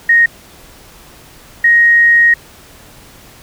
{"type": "tone pair in turn", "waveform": "sine", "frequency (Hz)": [1864.7, 1875.1], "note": ["A#6", "A#6"], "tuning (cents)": [0, 10], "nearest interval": "unison", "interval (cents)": 10, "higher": "second", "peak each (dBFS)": -5, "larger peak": "neither", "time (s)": [[0.09, 0.26], [1.64, 2.34]], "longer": "second", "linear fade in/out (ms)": 5, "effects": ["pink hiss -40 dBFS RMS until 3.42 s"]}